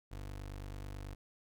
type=tone; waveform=25% pulse; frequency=49.16 Hz; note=G1; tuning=6 cents sharp; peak=-39 dBFS; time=0.11-1.15 s; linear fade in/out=10 ms; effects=none